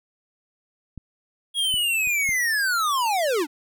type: clicks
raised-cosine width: 5 ms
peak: -24 / -26 / -32 / -25 dBFS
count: 4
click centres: 0.977 / 1.741 / 2.073 / 2.291 s
type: linear sweep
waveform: square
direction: down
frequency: 3322 to 267.9 Hz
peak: -21 dBFS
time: 1.54-3.47 s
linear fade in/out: 50 ms
effects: none